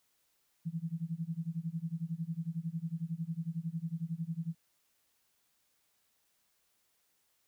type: tone with tremolo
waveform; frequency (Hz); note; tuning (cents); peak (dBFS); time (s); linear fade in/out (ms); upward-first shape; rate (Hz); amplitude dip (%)
sine; 164.81; E3; 0; -31; 0.65-4.55; 20; sine; 11; 95
effects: white hiss -75 dBFS RMS until 7.47 s